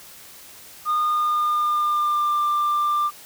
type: tone with pitch glide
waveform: sine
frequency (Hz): 1222 to 1187.9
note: D#6 to D6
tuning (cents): -32 to +19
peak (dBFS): -16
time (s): 0.85-3.11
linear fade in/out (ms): 50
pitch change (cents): -49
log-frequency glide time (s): 1.04-2.41
effects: tanh soft clip ceiling -17 dBFS + white hiss -44 dBFS RMS until 3.25 s